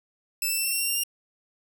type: tone with pitch steps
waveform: 5% pulse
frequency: 2637 / 2660 / 2683 / 2706 / 2730 / 2754 / 2778 / 2802 Hz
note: E7 / E7 / E7 / E7 / F7 / F7 / F7 / F7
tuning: 0 / +15 / +30 / +45 / -40 / -25 / -10 / +5 cents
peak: -16 dBFS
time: 0.42-1.036 s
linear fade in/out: 2 ms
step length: 77 ms
effects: none